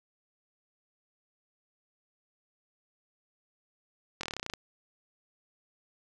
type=slowing click train; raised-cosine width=0.2 ms; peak=-18 dBFS; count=12; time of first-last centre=4.21-4.537 s; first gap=23 ms; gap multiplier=1.05; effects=none